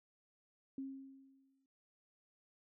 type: tone with exponential decay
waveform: sine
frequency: 269.4 Hz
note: C#4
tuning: 49 cents flat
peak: -39 dBFS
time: 0.78-1.66 s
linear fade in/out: 2 ms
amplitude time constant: 190 ms
effects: none